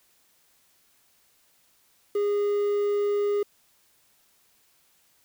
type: tone with quantisation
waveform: triangle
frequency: 409.9 Hz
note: G#4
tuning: 23 cents flat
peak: -20 dBFS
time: 2.15-3.43 s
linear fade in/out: 5 ms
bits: 8
effects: white hiss -64 dBFS RMS until 5.24 s